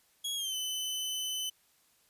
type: tone with pitch glide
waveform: sawtooth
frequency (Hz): 3322 to 3029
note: G#7 to F#7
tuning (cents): 0 to +40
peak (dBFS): -30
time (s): 0.24-1.5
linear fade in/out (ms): 10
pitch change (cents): -160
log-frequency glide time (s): 0.35-0.55
effects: white hiss -68 dBFS RMS until 2.09 s + resampled to 32000 Hz